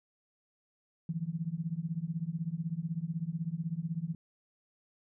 sine tone with tremolo, 164.81 Hz, E3, in tune, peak -28 dBFS, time 1.09-4.15 s, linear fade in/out 2 ms, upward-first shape triangle, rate 16 Hz, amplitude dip 100%, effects none

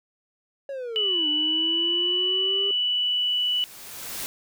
triangle linear two-way sweep, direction down then up, 562 to 297.7 to 401.5 Hz, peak -28 dBFS, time 0.69-2.71 s, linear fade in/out 2 ms, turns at 1.28 s
sine tone, 2962 Hz, F#7, 1 cent sharp, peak -21 dBFS, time 0.96-3.64 s, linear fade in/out 0 ms
white noise with exponential growth, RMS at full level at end -31 dBFS, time 2.65-4.26 s, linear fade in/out 0 ms, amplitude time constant 350 ms
effects none

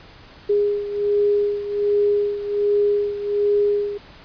sine beating tone pair, 410.2 / 411.5 Hz, G#4 / G#4, -21 / -16 cents, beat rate 1.3 Hz, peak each -18 / -23 dBFS, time 0.49-3.98 s, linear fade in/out 10 ms, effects pink hiss -45 dBFS RMS until 4.24 s + resampled to 11025 Hz

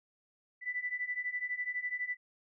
sine beating tone pair, 1975.5 / 1987.5 Hz, B6 / B6, 0 / +10 cents, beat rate 12 Hz, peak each -38 / -36 dBFS, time 0.61-2.17 s, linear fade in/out 50 ms, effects none

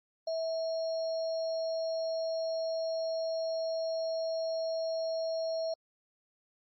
sine tone with sample-and-hold, 651 Hz, E5, 22 cents flat, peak -30 dBFS, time 0.27-5.74 s, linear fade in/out 5 ms, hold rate 4900 Hz, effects MP3 32 kbps

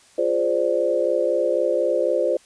sine chord, D half-diminished seventh, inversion first, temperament equal, 349.2 / 415.3 / 523.3 / 587.3 Hz, F4 / Ab4 / C5 / D5, 0 / 0 / 0 / 0 cents, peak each -25 / -27 / -21 / -23 dBFS, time 0.18-2.37 s, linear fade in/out 5 ms, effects white hiss -53 dBFS RMS until 2.45 s + resampled to 22050 Hz

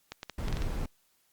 clicks, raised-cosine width 0.2 ms, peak -21 dBFS, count 7, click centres 0.12 / 0.231 / 0.297 / 0.483 / 0.527 / 0.57 / 0.621 s
brown noise, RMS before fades -32 dBFS, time 0.38-0.86 s, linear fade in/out 5 ms
effects white hiss -70 dBFS RMS until 1.32 s + Opus 48 kbps

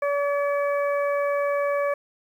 harmonic tone, 571 Hz, D5, 49 cents flat, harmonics 1 / 2 / 3 / 4, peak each -22 / -29 / -34 / -36 dBFS, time 0.02-1.94 s, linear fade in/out 5 ms, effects 9-bit

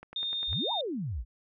click train, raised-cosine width 0.5 ms, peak -30 dBFS, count 6, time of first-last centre 0.03-0.53 s, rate 10 Hz
sine tone, 3650 Hz, A#7, 37 cents flat, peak -30 dBFS, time 0.16-0.81 s, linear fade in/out 2 ms
sine exponential two-way sweep, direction up then down, 46.25 to 987.8 to 46.25 Hz, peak -31 dBFS, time 0.47-1.25 s, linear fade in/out 50 ms, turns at 0.72 s
effects none

